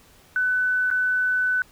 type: tone with dropouts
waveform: sine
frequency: 1500 Hz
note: F#6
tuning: 23 cents sharp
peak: -19 dBFS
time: 0.36-1.62 s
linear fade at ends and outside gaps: 1 ms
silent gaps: 0.903-0.912 s
effects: pink hiss -54 dBFS RMS until 1.71 s